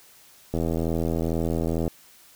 click train, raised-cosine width 2 ms, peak -13 dBFS, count 111, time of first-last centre 0.54-1.878 s, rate 82.2 Hz, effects white hiss -53 dBFS RMS until 2.35 s

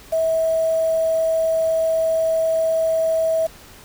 sine tone with quantisation, 648 Hz, E5, 30 cents flat, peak -16 dBFS, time 0.12-3.47 s, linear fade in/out 10 ms, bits 6, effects pink hiss -44 dBFS RMS until 3.84 s

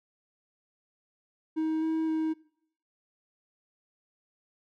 triangle tone with pitch steps, 316.3 / 320.1 / 316.9 Hz, D#4 / D#4 / D#4, +29 / +49 / +32 cents, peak -24 dBFS, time 1.56-2.34 s, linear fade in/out 20 ms, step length 260 ms, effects noise-tail reverb RT60 0.7 s tail -22 dB re dry

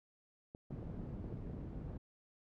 clicks, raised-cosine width 2 ms, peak -36 dBFS, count 9, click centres 0.549 / 0.708 / 0.829 / 0.9 / 0.945 / 0.992 / 1.243 / 1.326 / 1.498 s
white low-pass noise, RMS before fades -45 dBFS, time 0.7-1.98 s, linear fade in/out 10 ms, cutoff 190 Hz, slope 12 dB/octave
effects none

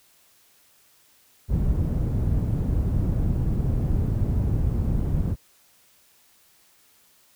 white low-pass noise, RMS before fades -23 dBFS, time 1.48-5.36 s, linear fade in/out 50 ms, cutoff 110 Hz, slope 12 dB/octave, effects white hiss -59 dBFS RMS until 7.35 s

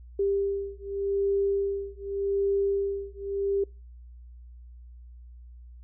sine beating tone pair, 396.4 / 397.25 Hz, G4 / G4, +19 / +23 cents, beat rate 0.85 Hz, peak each -28 dBFS, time 0.19-3.64 s, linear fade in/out 5 ms, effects noise-tail reverb RT60 0.3 s tail -26 dB re dry + added 60 Hz sine -44 dBFS peak until 5.83 s

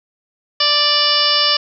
harmonic tone, 587.3 Hz, D5, in tune, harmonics 1 / 2 / 3 / 4 / 5 / 6 / 7 / 8 / 9, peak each -25 / -21 / -25 / -27 / -18 / -22 / -26 / -18 / -18 dBFS, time 0.6-1.57 s, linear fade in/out 5 ms, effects none

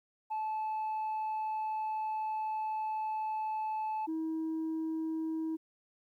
sine tone pair in turn, 868 / 320.2 Hz, A5 / D#4, -24 / +50 cents, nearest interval octave + perfect fourth, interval 1726 cents, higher first, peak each -30 / -30 dBFS, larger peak neither, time 0.3-4.07 / 4.07-5.57 s, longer first, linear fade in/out 20 ms, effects tanh soft clip ceiling -31 dBFS + 12-bit

